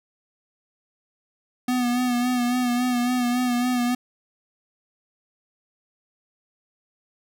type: tone with vibrato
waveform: square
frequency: 246.3 Hz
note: B3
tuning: 5 cents flat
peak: -21 dBFS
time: 1.68-3.95 s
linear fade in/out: 5 ms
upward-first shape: sine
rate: 3.6 Hz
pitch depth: 37 cents each way
effects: none